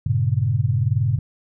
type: chord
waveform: sine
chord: G diminished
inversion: none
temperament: equal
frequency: 98 / 116.54 / 138.59 Hz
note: G2 / Bb2 / Db3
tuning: 0 / 0 / 0 cents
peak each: -22 / -20 / -22 dBFS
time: 0.06-1.19 s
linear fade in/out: 5 ms
effects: none